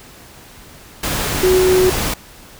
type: tone in noise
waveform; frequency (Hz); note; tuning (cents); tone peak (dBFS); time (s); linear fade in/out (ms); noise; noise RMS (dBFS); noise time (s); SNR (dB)
sine; 370; F#4; 0; -10; 1.43-1.9; 5; pink; -20; 1.03-2.14; +7
effects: pink hiss -41 dBFS RMS until 2.59 s